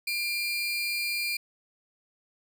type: tone pair together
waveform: 30% pulse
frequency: 2388 / 4255 Hz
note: D7 / C8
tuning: +28 / +28 cents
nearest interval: minor seventh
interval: 1000 cents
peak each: -26 / -34 dBFS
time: 0.07-1.37 s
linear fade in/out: 5 ms
effects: none